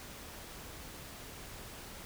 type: silence
effects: pink hiss -48 dBFS RMS until 2.05 s